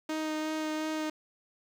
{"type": "tone with vibrato", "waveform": "sawtooth", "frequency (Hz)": 311.1, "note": "D#4", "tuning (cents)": 0, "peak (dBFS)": -27, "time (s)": [0.09, 1.1], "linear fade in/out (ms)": 5, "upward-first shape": "sine", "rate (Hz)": 2.8, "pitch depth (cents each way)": 12, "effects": ["low-pass 7000 Hz 12 dB/octave", "9-bit"]}